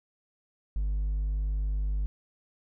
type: tone with hard clipping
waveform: sine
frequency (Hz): 50.4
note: G1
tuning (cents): +49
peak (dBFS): -27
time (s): 0.76-2.06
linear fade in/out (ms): 0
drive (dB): 2
effects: none